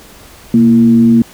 sine tone with frequency modulation, 231.8 Hz, A#3, 10 cents flat, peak -4 dBFS, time 0.54-1.22 s, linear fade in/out 2 ms, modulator 104 Hz, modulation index 0.41, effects pink hiss -38 dBFS RMS until 1.33 s

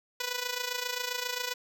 5% pulse tone with amplitude modulation, 493.9 Hz, B4, in tune, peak -17 dBFS, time 0.2-1.54 s, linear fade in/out 5 ms, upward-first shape sine, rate 27.5 Hz, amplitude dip 70%, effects none

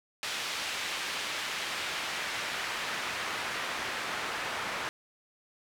pink noise with band-pass filter sweep, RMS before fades -35 dBFS, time 0.23-4.89 s, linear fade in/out 0 ms, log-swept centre 3000 to 1500 Hz, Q 0.81, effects none

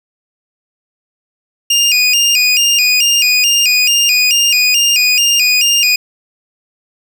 25% pulse tone with vibrato, 2637 Hz, E7, in tune, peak -5 dBFS, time 1.7-5.96 s, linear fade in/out 5 ms, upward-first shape square, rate 2.3 Hz, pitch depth 110 cents each way, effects none

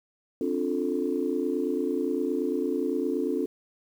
sine chord, D minor seventh, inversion third, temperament just, 264.3 / 293.7 / 352.4 / 440.5 Hz, C4 / D4 / F4 / A4, +18 / 0 / +16 / +2 cents, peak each -30 dBFS, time 0.41-3.46 s, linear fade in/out 2 ms, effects tanh soft clip ceiling -14 dBFS + 9-bit

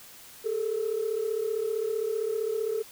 sine tone pair together, 412.3 / 447.7 Hz, G#4 / A4, -13 / +30 cents, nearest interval minor second, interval 143 cents, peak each -30 / -27 dBFS, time 0.44-2.83 s, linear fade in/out 20 ms, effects tanh soft clip ceiling -21 dBFS + white hiss -49 dBFS RMS until 2.91 s

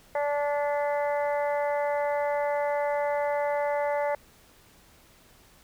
harmonic tone, 290 Hz, D4, 22 cents flat, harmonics 2 / 3 / 4 / 5 / 6 / 7, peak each -26 / -30 / -41 / -42 / -41 / -39 dBFS, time 0.15-4.15 s, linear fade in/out 2 ms, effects pink hiss -57 dBFS RMS until 5.63 s

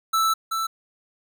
square tone pair in turn, 1318.5 / 1325.8 Hz, E6 / E6, 0 / +10 cents, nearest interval unison, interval 10 cents, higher second, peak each -19 / -24 dBFS, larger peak first, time 0.13-0.34 / 0.51-0.67 s, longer first, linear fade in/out 10 ms, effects none

